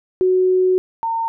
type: tone pair in turn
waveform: sine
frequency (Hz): 370 / 911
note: F#4 / A#5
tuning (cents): 0 / -40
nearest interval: octave + major third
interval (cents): 1560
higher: second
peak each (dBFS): -12 / -18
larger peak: first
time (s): 0.21-0.78 / 1.03-1.28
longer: first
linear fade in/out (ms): 0
effects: none